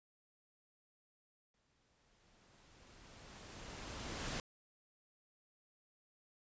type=noise with exponential growth; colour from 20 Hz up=pink; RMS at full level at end=-40 dBFS; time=1.54-4.4 s; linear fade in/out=2 ms; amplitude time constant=620 ms; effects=resampled to 16000 Hz